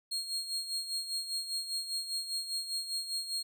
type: tone with tremolo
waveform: 35% pulse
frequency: 4255 Hz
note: C8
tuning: 28 cents sharp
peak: -30 dBFS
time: 0.11-3.43 s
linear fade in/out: 10 ms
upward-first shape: sine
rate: 5 Hz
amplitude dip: 65%
effects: none